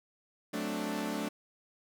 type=chord; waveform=sawtooth; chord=D dominant seventh; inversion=first; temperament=equal; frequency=185 / 220 / 261.6 / 293.7 Hz; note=F#3 / A3 / C4 / D4; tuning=0 / 0 / 0 / 0 cents; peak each=-37 / -33 / -39 / -33 dBFS; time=0.53-1.29 s; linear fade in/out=10 ms; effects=none